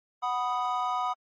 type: chord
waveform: triangle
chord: B major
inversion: second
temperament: equal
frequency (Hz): 740 / 987.8 / 1244.5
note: F#5 / B5 / D#6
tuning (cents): 0 / 0 / 0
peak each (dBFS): -29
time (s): 0.22-1.14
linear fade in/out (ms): 20
effects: MP3 32 kbps